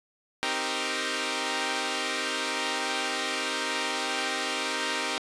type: chord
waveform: 5% pulse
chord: C minor seventh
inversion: none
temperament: equal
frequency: 261.6 / 311.1 / 392 / 466.2 Hz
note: C4 / Eb4 / G4 / Bb4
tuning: 0 / 0 / 0 / 0 cents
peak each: -22 dBFS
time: 0.43-5.18 s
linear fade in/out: 0 ms
effects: resampled to 22050 Hz